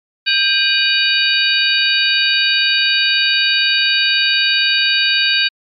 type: tone cluster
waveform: sine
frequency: 1584 / 2459 / 2928 / 3789 / 4571 Hz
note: G6 / D#7 / F#7 / A#7 / D8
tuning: +18 / -21 / -19 / +27 / -48 cents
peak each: -18 dBFS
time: 0.26-5.49 s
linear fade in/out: 20 ms
effects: MP3 96 kbps